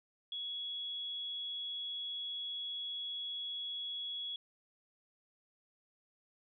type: tone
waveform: sine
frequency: 3355 Hz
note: G#7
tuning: 17 cents sharp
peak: -38 dBFS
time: 0.32-4.36 s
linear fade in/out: 2 ms
effects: none